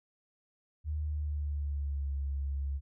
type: tone with pitch glide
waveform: sine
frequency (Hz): 76.1 to 69.38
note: D#2 to C#2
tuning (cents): -38 to +2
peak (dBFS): -31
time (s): 0.84-2.81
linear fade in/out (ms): 50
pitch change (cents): -160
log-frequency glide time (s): 0.97-2.12
effects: none